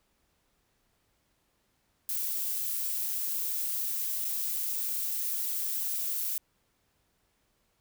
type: noise with dropouts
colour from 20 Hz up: violet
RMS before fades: -32 dBFS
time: 2.09-6.38 s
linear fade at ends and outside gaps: 1 ms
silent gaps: 4.246-4.25 s
effects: pink hiss -73 dBFS RMS until 7.8 s